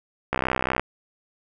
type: click train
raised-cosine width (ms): 0.5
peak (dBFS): -7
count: 31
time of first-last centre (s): 0.33-0.796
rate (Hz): 64.4
effects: none